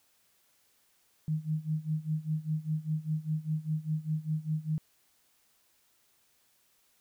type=tone with tremolo; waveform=sine; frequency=155.56 Hz; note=D#3; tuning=in tune; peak=-26 dBFS; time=1.28-4.78 s; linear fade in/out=0 ms; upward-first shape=sine; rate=5 Hz; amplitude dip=90%; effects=white hiss -69 dBFS RMS until 7 s